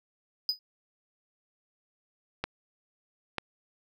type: tone with exponential decay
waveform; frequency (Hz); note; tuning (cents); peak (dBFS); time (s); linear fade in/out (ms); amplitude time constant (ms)
triangle; 4978; D#8; 0; -20; 0.49-0.59; 1; 21
type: clicks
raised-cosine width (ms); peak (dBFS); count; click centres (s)
0.3; -14; 2; 2.44 / 3.383
effects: none